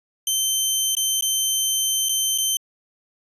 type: tone with dropouts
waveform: 15% pulse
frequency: 3100 Hz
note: G7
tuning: 20 cents flat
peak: -12 dBFS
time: 0.27-2.57 s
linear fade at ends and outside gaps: 2 ms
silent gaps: 0.951-0.968 / 1.21-1.223 / 2.087-2.092 / 2.378-2.383 s
effects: resampled to 32000 Hz